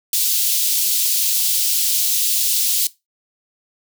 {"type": "high-pass noise", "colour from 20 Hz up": "white", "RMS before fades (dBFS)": -18, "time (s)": [0.13, 2.87], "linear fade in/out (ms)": 2, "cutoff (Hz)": 3200, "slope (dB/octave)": 24, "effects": ["noise-tail reverb RT60 0.2 s tail -18 dB re dry"]}